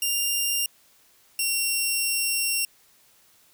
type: tone pair in turn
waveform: 10% pulse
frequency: 2794 / 2740 Hz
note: F7 / F7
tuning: 0 / -34 cents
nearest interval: unison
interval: 34 cents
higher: first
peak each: -14 dBFS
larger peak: neither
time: 0.02-0.66 / 1.39-2.65 s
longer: second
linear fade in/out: 2 ms
effects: white hiss -59 dBFS RMS until 3.53 s